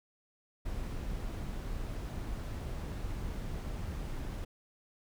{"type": "noise", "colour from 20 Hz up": "brown", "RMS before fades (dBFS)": -38, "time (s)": [0.65, 4.45], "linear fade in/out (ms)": 10, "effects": []}